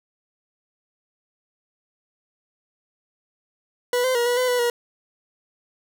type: tone with pitch steps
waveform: 40% pulse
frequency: 490.8 / 515 / 476.5 / 486.9 / 505 / 492.9 / 477.9 Hz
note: B4 / C5 / A#4 / B4 / B4 / B4 / A#4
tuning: -11 / -28 / +38 / -25 / +39 / -3 / +43 cents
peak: -18 dBFS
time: 3.93-4.7 s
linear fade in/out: 2 ms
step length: 110 ms
effects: none